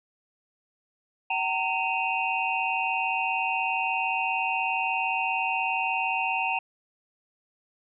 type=tone cluster; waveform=sine; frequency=761 / 918 / 2531 / 2747 Hz; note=F#5 / A#5 / D#7 / F7; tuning=+48 / -27 / +29 / -29 cents; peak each=-30 dBFS; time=1.3-6.59 s; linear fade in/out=5 ms; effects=none